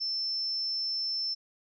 sine tone, 5320 Hz, E8, 15 cents sharp, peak -29 dBFS, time 0-1.35 s, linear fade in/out 20 ms, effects none

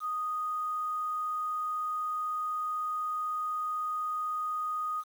sine tone with quantisation, 1242 Hz, D#6, 3 cents flat, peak -30 dBFS, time 0-5.04 s, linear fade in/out 50 ms, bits 9, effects none

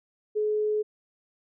sine tone, 424.9 Hz, G#4, 40 cents sharp, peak -23 dBFS, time 0.35-0.83 s, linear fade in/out 20 ms, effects none

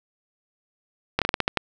slowing click train, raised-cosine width 0.3 ms, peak -4 dBFS, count 8, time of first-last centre 1.19-1.573 s, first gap 27 ms, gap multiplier 1.23, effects none

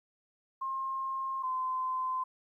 sine tone pair in turn, 1066 / 1030.9 Hz, C6 / C6, +32 / -26 cents, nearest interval minor second, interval 58 cents, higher first, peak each -32 / -30 dBFS, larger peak second, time 0.61-1.43 / 1.43-2.24 s, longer first, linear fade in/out 10 ms, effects 12-bit

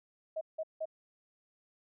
sine tone bursts, 635 Hz, D#5, 35 cents sharp, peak -33 dBFS, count 3, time 0.36-0.856 s, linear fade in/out 10 ms, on 52 ms, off 170 ms, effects none

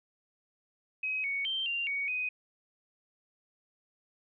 sine tone with pitch steps, 2536 / 2227 / 3135 / 2779 / 2240 / 2502 Hz, D#7 / C#7 / G7 / F7 / C#7 / D#7, +32 / +7 / -1 / -9 / +18 / +9 cents, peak -30 dBFS, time 1.03-2.29 s, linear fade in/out 5 ms, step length 210 ms, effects none

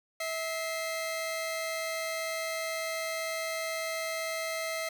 sawtooth tone pair together, 648 / 2087 Hz, E5 / C7, -30 / -5 cents, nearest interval octave + minor sixth, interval 2025 cents, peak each -30 / -33 dBFS, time 0.2-4.89 s, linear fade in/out 5 ms, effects none

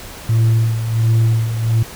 sine tone with tremolo, 113.1 Hz, A2, 48 cents sharp, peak -7 dBFS, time 0.29-1.83 s, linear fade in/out 5 ms, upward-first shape sine, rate 1.4 Hz, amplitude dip 70%, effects tanh soft clip ceiling -9 dBFS + pink hiss -34 dBFS RMS until 1.95 s

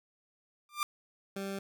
sawtooth tone with exponential growth, 1190 Hz, D6, 22 cents sharp, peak -22 dBFS, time 0.69-0.83 s, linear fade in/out 1 ms, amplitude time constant 30 ms
20% pulse tone, 196 Hz, G3, in tune, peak -31 dBFS, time 1.36-1.59 s, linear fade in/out 5 ms
effects none

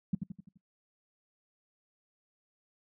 sine tone with echo, 187.1 Hz, F#3, 20 cents sharp, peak -24 dBFS, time 0.13-0.15 s, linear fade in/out 5 ms, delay 85 ms, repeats 5, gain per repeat -6 dB, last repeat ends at 0.575 s, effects noise-tail reverb RT60 0.1 s tail -21 dB re dry

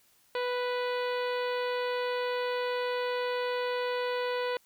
harmonic tone, 493.9 Hz, B4, in tune, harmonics 1 / 2 / 3 / 4 / 5 / 6 / 7 / 8 / 9, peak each -30 / -36 / -40 / -42 / -44 / -46 / -47 / -48 / -49 dBFS, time 0.35-4.57 s, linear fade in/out 2 ms, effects white hiss -65 dBFS RMS until 4.65 s

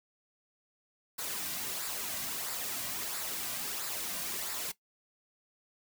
white noise with flanger, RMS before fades -37 dBFS, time 1.18-4.72 s, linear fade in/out 10 ms, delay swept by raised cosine 0.32 to 2.32 ms, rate 1.5 Hz, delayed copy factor -0.5, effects noise-tail reverb RT60 0.1 s tail -17 dB re dry

